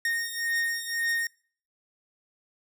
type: beating tone pair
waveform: 45% pulse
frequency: 1849 / 1850.9 Hz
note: A#6 / A#6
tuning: -15 / -13 cents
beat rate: 1.9 Hz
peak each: -29 / -31 dBFS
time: 0.05-1.27 s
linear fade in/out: 2 ms
effects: noise-tail reverb RT60 0.5 s tail -25 dB re dry